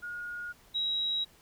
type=tone pair in turn; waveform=sine; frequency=1435 / 3848 Hz; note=F6 / B7; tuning=+47 / -46 cents; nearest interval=octave + perfect fourth; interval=1707 cents; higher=second; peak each=-36 / -28 dBFS; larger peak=second; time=0.02-0.53 / 0.74-1.25 s; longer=neither; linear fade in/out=20 ms; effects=pink hiss -60 dBFS RMS until 1.41 s